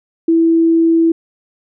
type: tone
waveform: sine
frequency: 329.6 Hz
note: E4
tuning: in tune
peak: -8 dBFS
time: 0.28-1.12 s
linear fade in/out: 5 ms
effects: none